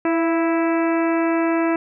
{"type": "harmonic tone with a mistuned harmonic", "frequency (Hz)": 329.4, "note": "E4", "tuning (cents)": -1, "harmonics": [1, 2, 3, 4, 5, 6, 7, 8], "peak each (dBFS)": [-18, -24, -28, -30, -32, -34, -35, -36], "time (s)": [0.05, 1.76], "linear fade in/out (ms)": 2, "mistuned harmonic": 2, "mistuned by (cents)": 29, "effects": []}